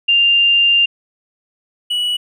sine / triangle tone pair in turn, 2794 / 2937 Hz, F7 / F#7, 0 / -13 cents, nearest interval minor second, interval 87 cents, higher second, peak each -9 / -14 dBFS, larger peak first, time 0.08-0.86 / 1.9-2.17 s, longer first, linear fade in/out 10 ms, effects none

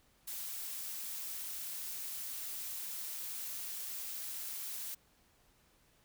blue noise, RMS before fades -42 dBFS, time 0.27-4.95 s, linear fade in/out 10 ms, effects pink hiss -69 dBFS RMS until 6.04 s

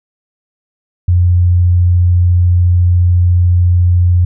sine tone, 88.6 Hz, F2, 25 cents sharp, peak -6 dBFS, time 1.08-4.25 s, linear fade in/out 5 ms, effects none

